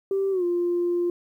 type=tone with pitch glide; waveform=sine; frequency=390 to 349.5 Hz; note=G4 to F4; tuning=-9 to +1 cents; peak=-20 dBFS; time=0.11-1.1 s; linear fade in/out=2 ms; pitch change=-190 cents; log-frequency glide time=0.31-0.44 s; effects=tanh soft clip ceiling -17 dBFS + 10-bit